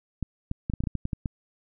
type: clicks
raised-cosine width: 5 ms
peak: -16 dBFS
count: 11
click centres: 0.227 / 0.514 / 0.699 / 0.737 / 0.805 / 0.838 / 0.872 / 0.953 / 1.054 / 1.132 / 1.258 s
effects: none